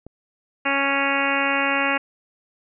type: click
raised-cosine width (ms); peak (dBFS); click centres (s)
2; -26; 0.066
type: harmonic tone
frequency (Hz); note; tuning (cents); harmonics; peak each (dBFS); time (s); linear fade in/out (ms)
277.2; C#4; 0; 1 / 2 / 3 / 4 / 5 / 6 / 7 / 8 / 9 / 10; -28 / -28 / -28 / -28 / -28 / -28 / -28 / -28 / -28 / -28; 0.65-1.98; 10
effects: none